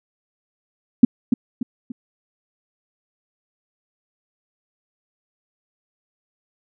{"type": "tone with echo", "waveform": "sine", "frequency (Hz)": 242.6, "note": "B3", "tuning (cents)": -31, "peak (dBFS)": -3, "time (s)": [1.03, 1.05], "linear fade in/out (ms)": 5, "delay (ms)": 290, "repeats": 3, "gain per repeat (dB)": -8, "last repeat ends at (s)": 1.92, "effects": []}